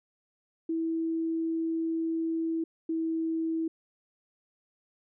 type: tone pair in turn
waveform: sine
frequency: 326.7 / 324.8 Hz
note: E4 / E4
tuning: -15 / -26 cents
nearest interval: unison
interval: 11 cents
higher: first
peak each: -27 dBFS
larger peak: neither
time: 0.69-2.64 / 2.89-3.68 s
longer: first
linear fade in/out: 5 ms
effects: none